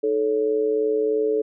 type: tone with amplitude modulation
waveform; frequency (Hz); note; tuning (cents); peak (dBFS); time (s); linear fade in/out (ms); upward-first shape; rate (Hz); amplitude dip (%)
sine; 434.4; A4; -22; -15; 0.03-1.42; 10; sine; 123; 75
effects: none